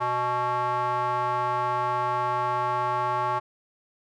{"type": "tone with band-pass filter", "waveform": "square", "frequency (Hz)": 123.47, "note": "B2", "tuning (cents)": 0, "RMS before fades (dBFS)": -26, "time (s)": [0, 3.4], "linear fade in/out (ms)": 20, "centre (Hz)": 1000, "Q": 5.3, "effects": []}